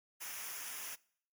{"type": "noise with comb filter", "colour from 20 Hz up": "white", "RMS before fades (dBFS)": -44, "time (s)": [0.2, 0.96], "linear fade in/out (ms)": 20, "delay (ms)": 0.24, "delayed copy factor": -0.7, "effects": ["noise-tail reverb RT60 0.6 s tail -23 dB re dry", "MP3 96 kbps"]}